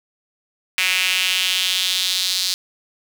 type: tone with high-pass filter sweep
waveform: sawtooth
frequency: 185 Hz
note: F#3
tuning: in tune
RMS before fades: -20 dBFS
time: 0.78-2.54 s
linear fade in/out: 0 ms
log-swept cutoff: 2400 to 4300 Hz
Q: 3.2
effects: none